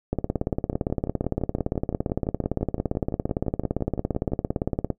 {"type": "two click trains", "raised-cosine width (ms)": 2, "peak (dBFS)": [-10, -17], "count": [85, 22], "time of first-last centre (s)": [[0.13, 4.903], [0.73, 4.32]], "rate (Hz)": [17.6, 5.85], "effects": ["noise-tail reverb RT60 0.1 s tail -18 dB re dry"]}